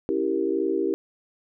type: chord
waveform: sine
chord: C# diminished seventh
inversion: none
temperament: equal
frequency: 277.2 / 329.6 / 392 / 466.2 Hz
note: C#4 / E4 / G4 / Bb4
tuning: 0 / 0 / 0 / 0 cents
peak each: -31 / -26 / -25 / -30 dBFS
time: 0.09-0.94 s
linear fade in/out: 0 ms
effects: none